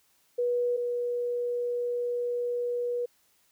sine tone pair in turn, 486.3 / 484.2 Hz, B4 / B4, -27 / -34 cents, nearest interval unison, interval 7 cents, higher first, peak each -24 / -27 dBFS, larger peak first, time 0.38-0.77 / 0.77-3.06 s, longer second, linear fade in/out 10 ms, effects white hiss -67 dBFS RMS until 3.51 s

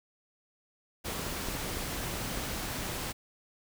pink noise, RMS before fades -36 dBFS, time 1.04-3.13 s, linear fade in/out 20 ms
clicks, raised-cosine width 2 ms, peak -26 dBFS, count 10, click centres 1.083 / 1.123 / 1.195 / 1.267 / 1.326 / 1.486 / 1.552 / 1.771 / 2.139 / 2.374 s
effects none

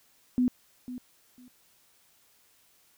sine tone with echo, 249.7 Hz, B3, 19 cents sharp, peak -21 dBFS, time 0.38-0.48 s, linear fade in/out 0 ms, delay 500 ms, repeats 2, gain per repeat -14 dB, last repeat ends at 1.48 s, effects white hiss -64 dBFS RMS until 2.97 s

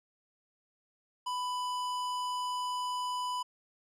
sine tone with hard clipping, 995 Hz, B5, 13 cents sharp, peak -34 dBFS, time 1.26-3.43 s, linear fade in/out 10 ms, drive 15 dB, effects none

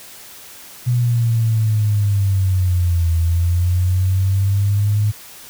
sine linear two-way sweep, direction down then up, 123.47 to 82.41 to 105.9 Hz, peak -13 dBFS, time 0.86-5.12 s, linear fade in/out 20 ms, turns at 3.14 s, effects white hiss -39 dBFS RMS until 5.49 s

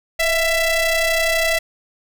sawtooth ring-modulated tone, 668 Hz, E5, 23 cents sharp, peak -9 dBFS, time 0.19-1.59 s, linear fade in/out 10 ms, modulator 1320 Hz, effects none

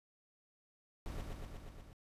brown noise with echo, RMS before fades -43 dBFS, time 1.06-1.21 s, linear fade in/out 0 ms, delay 120 ms, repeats 6, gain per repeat -2 dB, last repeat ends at 1.93 s, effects resampled to 32000 Hz

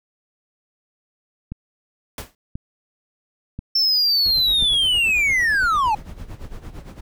click train, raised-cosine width 5 ms, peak -17 dBFS, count 4, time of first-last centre 1.52-4.626 s, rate 0.966 Hz
pink noise with exponential decay, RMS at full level -27 dBFS, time 2.18-2.35 s, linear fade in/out 2 ms, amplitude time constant 35 ms
triangle linear sweep, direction down, 5400 to 815 Hz, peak -14 dBFS, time 3.75-5.95 s, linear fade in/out 5 ms
brown noise with tremolo, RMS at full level -32 dBFS, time 4.25-7.01 s, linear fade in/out 10 ms, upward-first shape sine, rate 8.8 Hz, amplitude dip 75%
effects none

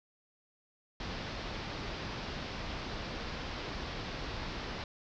pink low-pass noise, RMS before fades -40 dBFS, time 1-4.84 s, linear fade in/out 2 ms, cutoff 5300 Hz, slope 48 dB/octave, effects none

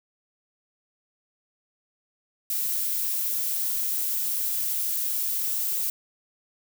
violet noise, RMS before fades -27 dBFS, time 2.5-5.9 s, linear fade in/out 2 ms, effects none

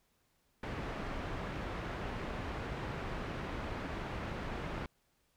pink low-pass noise, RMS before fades -40 dBFS, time 0.63-4.86 s, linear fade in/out 2 ms, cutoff 2100 Hz, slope 12 dB/octave, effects pink hiss -75 dBFS RMS until 5.36 s

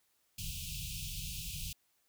pink band-stop noise, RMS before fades -41 dBFS, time 0.38-1.73 s, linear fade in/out 5 ms, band 180 to 2500 Hz, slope 96 dB/octave, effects white hiss -75 dBFS RMS until 2.08 s

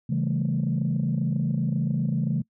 sine chord, A dominant seventh, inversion first, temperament just, 137.5 / 165 / 198 / 220 Hz, C#3 / E3 / G3 / A3, -14 / +2 / +18 / 0 cents, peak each -25 / -26 / -31 / -28 dBFS, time 0.09-2.42 s, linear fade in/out 10 ms, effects noise-tail reverb RT60 0.1 s tail -22 dB re dry + tanh soft clip ceiling -16 dBFS

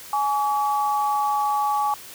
sine tone pair together, 837 / 1139 Hz, G#5 / C#6, +13 / +47 cents, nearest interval perfect fourth, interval 534 cents, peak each -21 / -24 dBFS, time 0.13-1.94 s, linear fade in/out 2 ms, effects white hiss -41 dBFS RMS until 2.14 s

